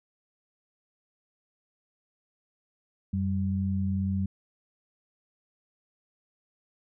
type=tone pair together; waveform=sine; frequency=91.6 / 193.77 Hz; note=F#2 / G3; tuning=-17 / -20 cents; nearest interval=octave + minor second; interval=1297 cents; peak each=-28 dBFS; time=3.13-4.26 s; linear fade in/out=5 ms; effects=none